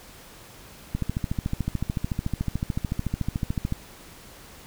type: click train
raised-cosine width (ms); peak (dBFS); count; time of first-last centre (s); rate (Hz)
5; -13; 39; 0.95-3.724; 13.7
effects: pink hiss -47 dBFS RMS until 4.66 s